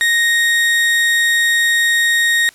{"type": "tone", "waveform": "35% pulse", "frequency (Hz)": 1864.7, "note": "A#6", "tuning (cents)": 0, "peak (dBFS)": -10, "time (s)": [0.01, 2.49], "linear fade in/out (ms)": 0, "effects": ["white hiss -46 dBFS RMS until 2.54 s", "low-pass 11000 Hz 12 dB/octave"]}